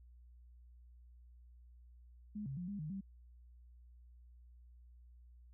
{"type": "tone with pitch steps", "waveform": "sine", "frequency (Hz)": [209.4, 136, 177.3, 202.3, 153.2, 194.5], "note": ["G#3", "C#3", "F3", "G#3", "D#3", "G3"], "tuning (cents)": [15, -33, 26, -45, -27, -13], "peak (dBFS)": -40, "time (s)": [2.35, 3.01], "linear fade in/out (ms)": 10, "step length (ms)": 110, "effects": ["added 60 Hz sine -57 dBFS peak until 5.53 s"]}